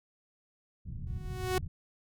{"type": "low-pass noise", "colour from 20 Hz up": "white", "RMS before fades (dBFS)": -38, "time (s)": [0.85, 1.68], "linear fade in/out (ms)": 10, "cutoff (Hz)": 130, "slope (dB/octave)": 24}
{"type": "tone with exponential growth", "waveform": "sawtooth", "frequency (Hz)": 370, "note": "F#4", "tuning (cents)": 0, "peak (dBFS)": -22, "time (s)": [1.07, 1.58], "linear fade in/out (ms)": 1, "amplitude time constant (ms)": 110}
{"effects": []}